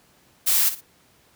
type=noise with echo; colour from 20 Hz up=blue; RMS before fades=-19 dBFS; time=0.46-0.7 s; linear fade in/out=20 ms; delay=57 ms; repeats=2; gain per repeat=-12 dB; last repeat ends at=0.814 s; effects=pink hiss -58 dBFS RMS until 1.35 s + high-pass 80 Hz 12 dB/octave